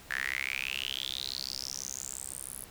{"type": "tone with high-pass filter sweep", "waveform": "sawtooth", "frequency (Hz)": 66, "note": "C2", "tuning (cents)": 16, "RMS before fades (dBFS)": -37, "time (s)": [0.1, 2.65], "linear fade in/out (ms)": 10, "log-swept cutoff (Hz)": [1700, 11000], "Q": 8.7, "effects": ["pink hiss -52 dBFS RMS until 2.7 s"]}